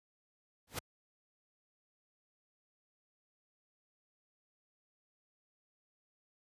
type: noise with exponential growth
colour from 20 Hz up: pink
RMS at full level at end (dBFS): -32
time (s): 0.67-0.79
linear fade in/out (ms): 5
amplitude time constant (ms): 24
effects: high-pass 60 Hz 12 dB/octave + resampled to 32000 Hz